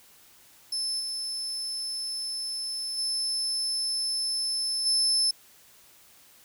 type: tone with level steps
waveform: 35% pulse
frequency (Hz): 5260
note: E8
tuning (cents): -5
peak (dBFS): -25 / -28 / -24 / -19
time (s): 0.72-5.31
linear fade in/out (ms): 5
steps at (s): 0.99 / 2.97 / 4.85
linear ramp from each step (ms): 20
effects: white hiss -56 dBFS RMS until 6.44 s